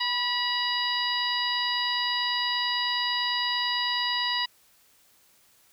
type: harmonic tone with a mistuned harmonic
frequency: 969 Hz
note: B5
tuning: 33 cents flat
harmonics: 1 / 2 / 3 / 4 / 5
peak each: -31 / -31 / -31 / -31 / -31 dBFS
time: 0-4.46 s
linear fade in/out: 10 ms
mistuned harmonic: 1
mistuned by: +28 cents
effects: white hiss -61 dBFS RMS until 5.72 s